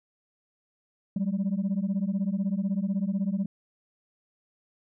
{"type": "beating tone pair", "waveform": "sine", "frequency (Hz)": [187.7, 203.7], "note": ["F#3", "G#3"], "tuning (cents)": [25, -33], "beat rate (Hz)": 16, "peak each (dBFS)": [-26, -26], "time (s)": [1.16, 3.46], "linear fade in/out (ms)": 5, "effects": ["tanh soft clip ceiling -22 dBFS"]}